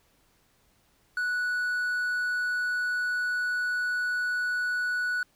triangle tone, 1475 Hz, F#6, 6 cents flat, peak -24 dBFS, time 1.17-5.23 s, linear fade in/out 2 ms, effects pink hiss -66 dBFS RMS until 5.35 s

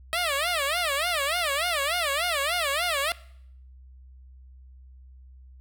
10% pulse tone with vibrato, 628 Hz, D#5, 16 cents sharp, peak -16 dBFS, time 0.13-3.12 s, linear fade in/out 0 ms, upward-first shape sine, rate 3.4 Hz, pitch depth 230 cents each way, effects noise-tail reverb RT60 0.7 s tail -21 dB re dry + added 64 Hz sine -46 dBFS peak until 5.6 s

